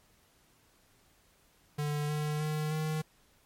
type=tone with pitch steps; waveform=square; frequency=148 / 150.5 / 153.04 / 155.63 Hz; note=D3 / D3 / D#3 / D#3; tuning=+14 / +43 / -28 / +1 cents; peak=-31 dBFS; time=1.78-3.02 s; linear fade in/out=10 ms; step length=310 ms; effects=pink hiss -66 dBFS RMS until 3.45 s + MP3 64 kbps